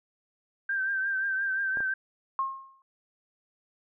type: tone with vibrato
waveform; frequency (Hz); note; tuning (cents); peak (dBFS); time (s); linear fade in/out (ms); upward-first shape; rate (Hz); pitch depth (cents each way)
sine; 1568; G6; 0; -26; 0.69-1.94; 5; triangle; 5.7; 50
type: clicks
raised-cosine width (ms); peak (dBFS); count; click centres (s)
1; -27; 2; 1.772 / 1.805
type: tone with exponential decay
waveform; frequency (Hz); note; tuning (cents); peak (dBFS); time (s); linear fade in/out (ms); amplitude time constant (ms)
sine; 1074; C6; +45; -23; 2.39-2.82; 1; 93
effects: none